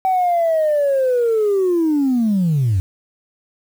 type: linear sweep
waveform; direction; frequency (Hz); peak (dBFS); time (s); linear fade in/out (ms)
sine; down; 764 to 87.31; -12; 0.05-2.8; 0
effects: tanh soft clip ceiling -11 dBFS + 7-bit